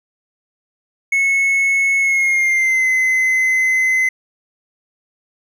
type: tone with pitch glide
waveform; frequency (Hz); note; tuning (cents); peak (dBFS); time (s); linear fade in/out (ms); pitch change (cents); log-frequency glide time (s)
triangle; 2194 to 2047; C#7 to C7; -18 to -38; -11; 1.12-4.09; 5; -120; 1.99-2.88
effects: none